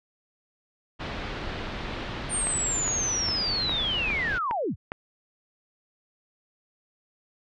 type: low-pass noise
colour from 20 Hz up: pink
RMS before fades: -34 dBFS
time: 0.99-4.39 s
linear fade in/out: 20 ms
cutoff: 3900 Hz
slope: 24 dB/octave
type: linear sweep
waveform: sine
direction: down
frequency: 8940 to 43.65 Hz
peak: -25 dBFS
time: 2.29-4.76 s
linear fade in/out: 50 ms
type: click train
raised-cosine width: 0.5 ms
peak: -16 dBFS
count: 7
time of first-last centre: 2.47-4.919 s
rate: 2.45 Hz
effects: none